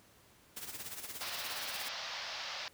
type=noise with tremolo; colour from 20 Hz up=white; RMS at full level=-42 dBFS; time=0.56-1.89 s; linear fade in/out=10 ms; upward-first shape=sine; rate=17 Hz; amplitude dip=65%
type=band-pass noise; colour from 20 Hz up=white; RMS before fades=-42 dBFS; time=1.21-2.68 s; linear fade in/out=0 ms; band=550 to 5400 Hz; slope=48 dB/octave
effects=pink hiss -63 dBFS RMS until 2.73 s + high-pass 60 Hz 12 dB/octave